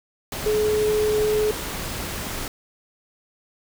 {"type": "tone in noise", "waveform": "sine", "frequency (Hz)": 425.9, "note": "G#4", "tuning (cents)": 44, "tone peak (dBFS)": -18, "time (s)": [0.46, 1.51], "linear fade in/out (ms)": 2, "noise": "pink", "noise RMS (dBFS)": -30, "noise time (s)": [0.32, 2.48], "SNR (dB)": 9, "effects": []}